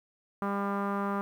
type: tone with low-pass filter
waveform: sawtooth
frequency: 199.9 Hz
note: G3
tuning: 34 cents sharp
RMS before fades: -31 dBFS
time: 0.42-1.21 s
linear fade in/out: 0 ms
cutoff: 1200 Hz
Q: 3.7
effects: 10-bit